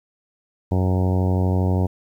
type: harmonic tone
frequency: 92.5 Hz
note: F#2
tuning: in tune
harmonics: 1 / 2 / 3 / 4 / 5 / 6 / 7 / 8 / 9 / 10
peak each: -18 / -24 / -28 / -30 / -32 / -34 / -35 / -36 / -37 / -38 dBFS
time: 0.71-1.87 s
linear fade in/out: 10 ms
effects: 9-bit